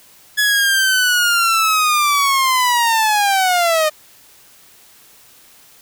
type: linear sweep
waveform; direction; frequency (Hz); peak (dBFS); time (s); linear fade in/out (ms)
sawtooth; down; 1700 to 607; -9; 0.37-3.9; 20
effects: white hiss -47 dBFS RMS until 5.81 s